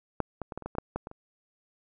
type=clicks; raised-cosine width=1 ms; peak=-12 / -20 / -23 / -21 / -29 / -21 / -25 / -12 / -17 / -24 / -30 dBFS; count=11; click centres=0.203 / 0.417 / 0.522 / 0.576 / 0.623 / 0.66 / 0.752 / 0.784 / 0.96 / 1.071 / 1.114 s; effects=none